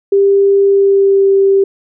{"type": "tone with pitch glide", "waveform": "sine", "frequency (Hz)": [396.5, 391.5], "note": ["G4", "G4"], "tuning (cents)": [20, -2], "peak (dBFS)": -6, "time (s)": [0.12, 1.64], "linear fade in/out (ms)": 5, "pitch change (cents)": -22, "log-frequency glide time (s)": [0.66, 1.31], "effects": []}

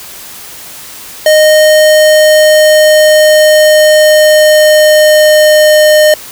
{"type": "tone with pitch glide", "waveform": "square", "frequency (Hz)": [617, 611], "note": ["D#5", "D#5"], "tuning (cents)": [-15, -32], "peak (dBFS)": -3, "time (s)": [1.26, 6.14], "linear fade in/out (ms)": 2, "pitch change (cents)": -17, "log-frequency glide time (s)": [1.46, 5.92], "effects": ["white hiss -28 dBFS RMS until 6.31 s"]}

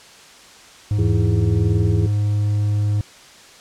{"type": "tone", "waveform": "triangle", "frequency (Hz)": 103.83, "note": "G#2", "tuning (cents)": 0, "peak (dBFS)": -14, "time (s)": [0.91, 3.01], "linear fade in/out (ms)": 0}
{"type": "harmonic tone", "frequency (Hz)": 82.41, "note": "E2", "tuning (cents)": 0, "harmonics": [1, 2, 4, 5], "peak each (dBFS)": [-21, -24, -27, -28], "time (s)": [0.98, 2.07], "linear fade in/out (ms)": 10}
{"effects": ["white hiss -44 dBFS RMS until 3.6 s", "low-pass 7000 Hz 12 dB/octave"]}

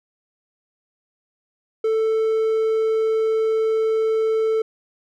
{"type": "tone", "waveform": "triangle", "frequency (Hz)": 442.1, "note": "A4", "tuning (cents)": 8, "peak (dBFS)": -15, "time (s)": [1.84, 4.62], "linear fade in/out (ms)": 5, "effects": []}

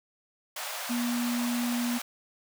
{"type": "high-pass noise", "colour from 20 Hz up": "pink", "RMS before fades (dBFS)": -36, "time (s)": [0.56, 2.02], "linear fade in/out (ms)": 5, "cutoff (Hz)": 580, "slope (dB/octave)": 48}
{"type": "tone", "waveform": "sine", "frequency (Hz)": 240.7, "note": "B3", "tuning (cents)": -44, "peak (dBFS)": -27, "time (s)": [0.89, 1.99], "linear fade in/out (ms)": 20}
{"effects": []}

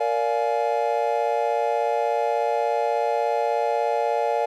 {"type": "chord", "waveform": "triangle", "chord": "Bb dominant seventh", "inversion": "none", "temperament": "just", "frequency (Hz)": [466.2, 582.7, 699.2, 839.1], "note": ["Bb4", "D5", "F5", "Ab5"], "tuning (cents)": [0, -14, 2, 18], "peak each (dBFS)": -24, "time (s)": [0, 4.46], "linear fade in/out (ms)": 10, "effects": []}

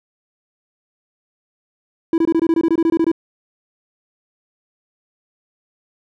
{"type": "tone bursts", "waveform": "triangle", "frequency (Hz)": 329.6, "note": "E4", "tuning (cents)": 0, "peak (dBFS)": -10, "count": 14, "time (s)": [2.13, 3.116], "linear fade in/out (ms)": 2, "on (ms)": 50, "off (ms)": 22, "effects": []}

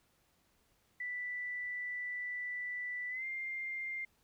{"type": "tone with pitch glide", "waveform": "sine", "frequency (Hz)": [1975.5, 2105], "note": ["B6", "C7"], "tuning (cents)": [0, 10], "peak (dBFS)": -37, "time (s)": [1, 4.05], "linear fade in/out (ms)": 5, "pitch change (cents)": 110, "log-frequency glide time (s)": [3.09, 3.25], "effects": ["pink hiss -73 dBFS RMS until 4.23 s"]}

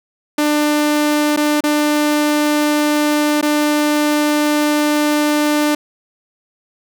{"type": "tone with dropouts", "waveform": "sawtooth", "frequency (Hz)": 298, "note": "D4", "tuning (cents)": 25, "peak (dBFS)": -9, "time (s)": [0.38, 5.75], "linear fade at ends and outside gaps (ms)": 5, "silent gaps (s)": [[1.364, 1.372], [1.607, 1.637], [3.413, 3.426]], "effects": []}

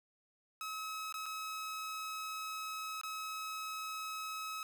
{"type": "tone with dropouts", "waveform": "sawtooth", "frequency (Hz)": 1283, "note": "E6", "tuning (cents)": -47, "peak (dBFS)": -36, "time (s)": [0.61, 4.63], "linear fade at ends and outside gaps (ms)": 1, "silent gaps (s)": [[1.125, 1.141], [1.258, 1.262], [3.013, 3.034]], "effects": []}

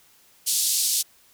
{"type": "band-pass noise", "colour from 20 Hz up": "white", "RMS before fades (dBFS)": -23, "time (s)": [0.46, 1.03], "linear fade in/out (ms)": 20, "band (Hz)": [3800, 12000], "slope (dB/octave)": 24, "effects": ["white hiss -57 dBFS RMS until 1.33 s"]}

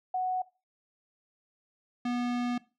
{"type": "tone pair in turn", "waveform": ["sine", "square"], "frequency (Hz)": [740, 243.6], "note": ["F#5", "B3"], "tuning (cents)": [0, -24], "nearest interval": "octave + perfect fifth", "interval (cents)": 1924, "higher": "first", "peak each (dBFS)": [-27, -29], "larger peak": "first", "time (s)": [[0.14, 0.42], [2.05, 2.58]], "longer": "second", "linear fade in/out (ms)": 5, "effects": ["noise-tail reverb RT60 0.3 s tail -20 dB re dry", "low-pass 4000 Hz 12 dB/octave"]}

